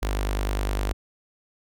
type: tone with notch filter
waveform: sawtooth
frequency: 49.88 Hz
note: G1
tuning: 31 cents sharp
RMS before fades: -26 dBFS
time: 0.02-0.93 s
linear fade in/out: 10 ms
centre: 150 Hz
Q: 0.7
effects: none